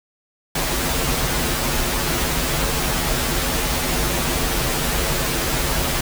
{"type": "noise with comb filter", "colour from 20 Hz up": "pink", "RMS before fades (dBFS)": -21, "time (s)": [0.55, 6.01], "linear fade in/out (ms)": 5, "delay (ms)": 10, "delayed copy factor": -1, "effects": []}